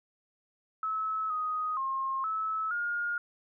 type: tone with pitch steps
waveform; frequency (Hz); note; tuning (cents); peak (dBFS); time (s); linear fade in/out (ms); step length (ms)
sine; 1296 / 1250 / 1069 / 1301 / 1422; E6 / D#6 / C6 / E6 / F6; -30 / +8 / +37 / -23 / +31; -29; 0.83-3.18; 2; 470
effects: none